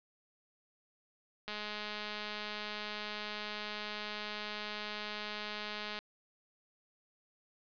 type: click train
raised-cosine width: 0.2 ms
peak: -23 dBFS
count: 948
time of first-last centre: 1.48-5.99 s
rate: 210 Hz
effects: resampled to 11025 Hz + 9-bit